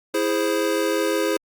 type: chord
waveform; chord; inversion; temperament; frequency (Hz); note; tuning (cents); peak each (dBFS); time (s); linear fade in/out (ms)
square; E augmented; none; equal; 329.6 / 415.3 / 523.3; E4 / G#4 / B#4; 0 / 0 / 0; -25; 0.14-1.37; 5
effects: Opus 48 kbps